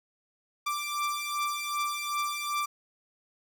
sawtooth beating tone pair, 1174.7 / 1177.3 Hz, D6 / D6, 0 / +4 cents, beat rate 2.6 Hz, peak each -30 / -28 dBFS, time 0.66-2.66 s, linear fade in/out 10 ms, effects none

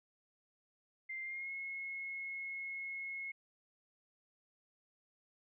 sine tone with pitch glide, 2093 to 2172 Hz, C7 to C#7, 0 to -36 cents, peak -40 dBFS, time 1.09-3.32 s, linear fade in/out 10 ms, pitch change +64 cents, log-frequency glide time 1.23-1.51 s, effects none

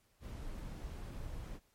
brown noise, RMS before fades -44 dBFS, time 0.2-1.6 s, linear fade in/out 50 ms, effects pink hiss -73 dBFS RMS until 1.74 s + MP3 64 kbps

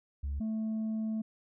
sine tone pair in turn, 70.5 / 219.5 Hz, C#2 / A3, +30 / -4 cents, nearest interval octave + minor sixth, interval 1966 cents, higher second, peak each -30 / -28 dBFS, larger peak second, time 0.23-0.4 / 0.4-1.22 s, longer second, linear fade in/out 10 ms, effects tanh soft clip ceiling -30 dBFS

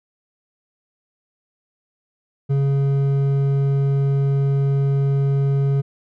triangle tone with hard clipping, 138.59 Hz, C#3, in tune, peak -17 dBFS, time 2.49-5.82 s, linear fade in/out 20 ms, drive 10 dB, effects none

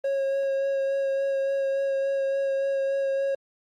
triangle tone with vibrato, 546 Hz, C#5, 26 cents flat, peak -21 dBFS, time 0.04-3.35 s, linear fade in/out 5 ms, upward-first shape sine, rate 3.5 Hz, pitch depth 13 cents each way, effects Opus 24 kbps

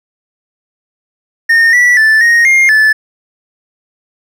triangle tone with pitch steps, 1833 / 1954 / 1758 / 1867 / 2123 / 1742 Hz, A#6 / B6 / A6 / A#6 / C7 / A6, -30 / -19 / -2 / +2 / +25 / -18 cents, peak -3 dBFS, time 1.49-2.93 s, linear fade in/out 10 ms, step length 240 ms, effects none

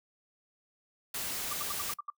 white noise, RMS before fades -36 dBFS, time 1.14-1.94 s, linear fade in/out 5 ms
sine tone bursts, 1174.7 Hz, D6, in tune, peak -34 dBFS, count 7, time 1.51-2.102 s, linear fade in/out 5 ms, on 22 ms, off 73 ms
effects noise-tail reverb RT60 0.1 s tail -22 dB re dry

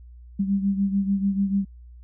sine beating tone pair, 196 / 202.8 Hz, G3 / G#3, 0 / -41 cents, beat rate 6.8 Hz, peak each -21 / -27 dBFS, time 0.39-1.65 s, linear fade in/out 10 ms, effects added 60 Hz sine -42 dBFS peak until 2.03 s

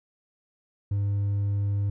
sine tone with hard clipping, 100.7 Hz, G2, 47 cents sharp, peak -24 dBFS, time 0.91-1.9 s, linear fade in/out 5 ms, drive 2 dB, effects none

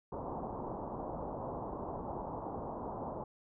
white low-pass noise, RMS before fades -41 dBFS, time 0.12-3.24 s, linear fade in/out 5 ms, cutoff 1000 Hz, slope 48 dB/octave, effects none

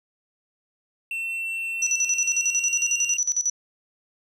triangle tone with pitch glide, 2699 to 2770 Hz, E7 to F7, +40 to -15 cents, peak -25 dBFS, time 1.11-3.17 s, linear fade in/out 2 ms, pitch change +45 cents, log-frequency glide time 1.97-2.99 s
sine tone with tremolo, 5920 Hz, F#8, in tune, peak -19 dBFS, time 1.82-3.5 s, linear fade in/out 5 ms, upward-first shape square, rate 11 Hz, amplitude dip 80%
effects none

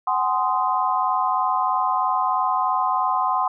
sine chord, Ab dominant seventh, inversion third, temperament just, 747.5 / 830.6 / 1038.3 / 1245.9 Hz, Gb5 / Ab5 / C6 / Eb6, +17 / 0 / -14 / +2 cents, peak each -24 / -27 / -21 / -27 dBFS, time 0.07-3.48 s, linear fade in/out 5 ms, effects none

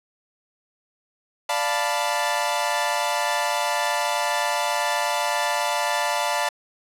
sawtooth chord, B half-diminished seventh, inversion first, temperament equal, 587.3 / 698.5 / 880 / 987.8 Hz, D5 / F5 / A5 / B5, 0 / 0 / 0 / 0 cents, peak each -24 / -24 / -22 / -24 dBFS, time 1.49-6.49 s, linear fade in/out 5 ms, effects low-pass 12000 Hz 12 dB/octave

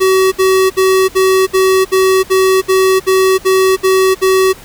square tone bursts, 378.6 Hz, F#4, 40 cents sharp, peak -8 dBFS, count 12, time 0-4.533 s, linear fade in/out 20 ms, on 320 ms, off 63 ms, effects pink hiss -36 dBFS RMS until 4.64 s

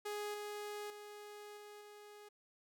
sawtooth tone with level steps, 415.8 Hz, G#4, 2 cents sharp, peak -36 / -39 / -46 / -48 / -50 dBFS, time 0.05-2.29 s, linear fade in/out 10 ms, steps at 0.34 / 0.9 / 1.57 / 1.81 s, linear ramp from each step 2 ms, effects none

